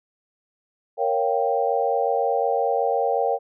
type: chord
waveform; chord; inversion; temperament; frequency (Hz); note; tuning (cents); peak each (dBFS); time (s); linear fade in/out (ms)
sine; G half-diminished seventh; first; equal; 466.2 / 554.4 / 698.5 / 784; Bb4 / Db5 / F5 / G5; 0 / 0 / 0 / 0; -24 / -25 / -26 / -24; 0.97-3.39; 50
effects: none